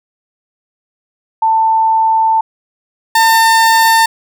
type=tone pair in turn; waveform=sine / 30% pulse; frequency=890 / 901.9 Hz; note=A5 / A5; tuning=+20 / +43 cents; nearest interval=unison; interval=23 cents; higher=second; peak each=-8 / -4 dBFS; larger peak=second; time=1.42-2.41 / 3.15-4.06 s; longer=first; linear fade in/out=5 ms; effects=none